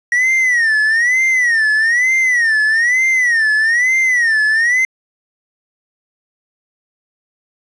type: tone with vibrato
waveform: triangle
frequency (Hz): 1897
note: A#6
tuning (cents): +30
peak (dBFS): -9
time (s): 0.12-4.85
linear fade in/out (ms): 2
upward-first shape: sine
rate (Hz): 1.1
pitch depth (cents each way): 170
effects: resampled to 22050 Hz + 7-bit